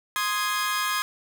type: chord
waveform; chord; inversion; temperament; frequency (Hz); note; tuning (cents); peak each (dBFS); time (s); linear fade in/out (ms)
sawtooth; Ab major; first; equal; 1046.5 / 1244.5 / 1661.2; C6 / Eb6 / Ab6; 0 / 0 / 0; -25; 0.16-1.02; 0
effects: none